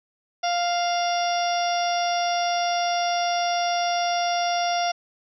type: harmonic tone with a mistuned harmonic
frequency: 698.5 Hz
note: F5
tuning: in tune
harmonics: 1 / 2 / 3 / 4 / 5 / 6 / 7 / 8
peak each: -22 / -33 / -35 / -35 / -35 / -42 / -37 / -32 dBFS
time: 0.43-4.92 s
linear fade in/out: 10 ms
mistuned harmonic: 6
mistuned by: +58 cents
effects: none